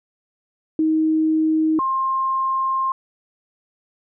sine tone pair in turn, 315.2 / 1060.2 Hz, D#4 / C6, +23 / +23 cents, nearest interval octave + major sixth, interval 2100 cents, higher second, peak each -15 / -18 dBFS, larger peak first, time 0.79-1.79 / 1.79-2.92 s, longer second, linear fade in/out 2 ms, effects none

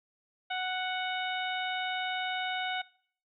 harmonic tone, 740 Hz, F#5, in tune, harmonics 1 / 2 / 3 / 4 / 5, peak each -34 / -37 / -39 / -40 / -41 dBFS, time 0.5-2.82 s, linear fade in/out 10 ms, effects noise-tail reverb RT60 0.6 s tail -23 dB re dry

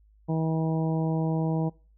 harmonic tone, 160.5 Hz, E3, 46 cents flat, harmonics 1 / 2 / 3 / 4 / 5 / 6, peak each -25 / -31 / -35 / -37 / -39 / -41 dBFS, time 0.28-1.7 s, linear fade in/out 20 ms, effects noise-tail reverb RT60 0.4 s tail -24 dB re dry + added 52 Hz sine -56 dBFS peak until 1.97 s

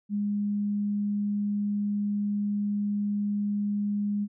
sine tone, 205.2 Hz, G#3, 21 cents flat, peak -25 dBFS, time 0.09-4.28 s, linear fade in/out 50 ms, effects none

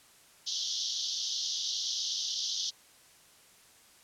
white band-pass noise, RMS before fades -34 dBFS, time 0.46-2.71 s, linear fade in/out 20 ms, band 3100 to 6200 Hz, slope 96 dB/octave, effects white hiss -59 dBFS RMS until 4.03 s + low-pass 11000 Hz 12 dB/octave

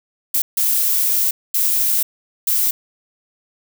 violet noise bursts at uneven times, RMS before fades -17 dBFS, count 4, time 0.34-0.42 / 0.57-1.31 / 1.54-2.03 / 2.47-2.71 s, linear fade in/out 5 ms, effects none

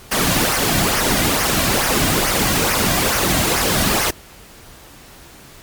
pink noise with flanger, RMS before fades -17 dBFS, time 0.11-4.11 s, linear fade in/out 10 ms, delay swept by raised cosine 0.25 to 2.35 ms, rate 2.3 Hz, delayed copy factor -0.55, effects pink hiss -42 dBFS RMS until 5.62 s + MP3 96 kbps

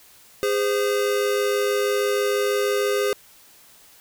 square tone pair together, 408.8 / 515 Hz, G#4 / C5, -27 / -28 cents, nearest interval major third, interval 399 cents, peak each -22 / -25 dBFS, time 0.43-3.13 s, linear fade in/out 0 ms, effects white hiss -51 dBFS RMS until 4 s

